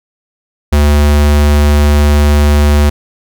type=tone; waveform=square; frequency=73.42 Hz; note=D2; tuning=in tune; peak=-6 dBFS; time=0.72-2.9 s; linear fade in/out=10 ms; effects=none